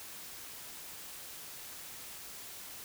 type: silence
effects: white hiss -47 dBFS RMS until 2.84 s